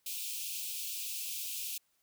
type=high-pass noise; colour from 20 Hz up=white; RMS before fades=-39 dBFS; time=0.06-1.78 s; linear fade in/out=5 ms; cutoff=2400 Hz; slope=96 dB/octave; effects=white hiss -75 dBFS RMS until 2.02 s